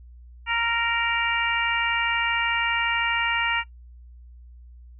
harmonic tone with a mistuned harmonic, 466.2 Hz, A#4, in tune, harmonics 2 / 3 / 4 / 5 / 6, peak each -28 / -28 / -28 / -28 / -28 dBFS, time 0.46-3.64 s, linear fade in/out 50 ms, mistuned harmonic 3, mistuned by -16 cents, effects noise-tail reverb RT60 0.1 s tail -19 dB re dry + added 60 Hz sine -43 dBFS peak until 4.99 s

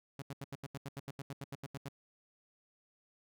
sawtooth tone bursts, 138.59 Hz, C#3, in tune, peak -37 dBFS, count 16, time 0.19-1.886 s, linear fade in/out 2 ms, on 31 ms, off 80 ms, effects none

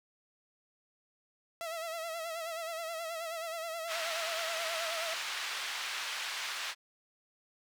sawtooth tone with vibrato, 659.3 Hz, E5, in tune, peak -33 dBFS, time 1.61-5.14 s, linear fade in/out 0 ms, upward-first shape sine, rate 9.4 Hz, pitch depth 60 cents each way
white band-pass noise, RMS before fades -38 dBFS, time 3.87-6.75 s, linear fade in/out 50 ms, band 1100 to 3600 Hz, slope 12 dB/octave
effects none

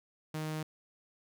sawtooth tone, 155.56 Hz, D#3, in tune, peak -31 dBFS, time 0.34-0.63 s, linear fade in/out 5 ms, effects none

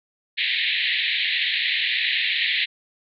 pink band-pass noise, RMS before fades -23 dBFS, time 0.37-2.66 s, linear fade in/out 20 ms, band 1800 to 4100 Hz, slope 96 dB/octave, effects none

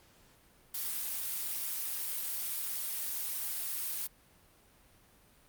blue noise, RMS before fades -36 dBFS, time 0.74-4.07 s, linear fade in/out 5 ms, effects pink hiss -63 dBFS RMS until 5.48 s + Opus 48 kbps

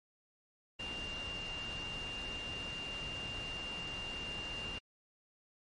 sine tone in noise, 2794 Hz, F7, in tune, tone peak -40 dBFS, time 0.79-4.79 s, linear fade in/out 10 ms, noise pink, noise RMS -45 dBFS, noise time 0.79-4.79 s, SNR +2 dB, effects low-pass 5000 Hz 12 dB/octave + MP3 48 kbps

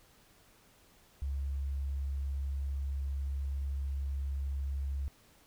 sine tone, 68.9 Hz, C#2, 10 cents flat, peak -32 dBFS, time 1.22-5.08 s, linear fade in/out 0 ms, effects pink hiss -63 dBFS RMS until 5.46 s

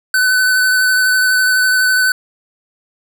square tone with vibrato, 1509 Hz, F#6, 34 cents sharp, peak -11 dBFS, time 0.14-2.12 s, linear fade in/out 2 ms, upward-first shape sine, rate 12 Hz, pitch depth 18 cents each way, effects none

